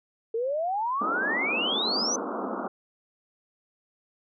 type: exponential sweep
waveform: sine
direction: up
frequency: 439.5 to 6190 Hz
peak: -25 dBFS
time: 0.34-2.16 s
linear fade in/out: 5 ms
type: band-pass noise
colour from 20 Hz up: pink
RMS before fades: -32 dBFS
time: 1.01-2.68 s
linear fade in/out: 5 ms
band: 200 to 1400 Hz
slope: 96 dB/octave
effects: none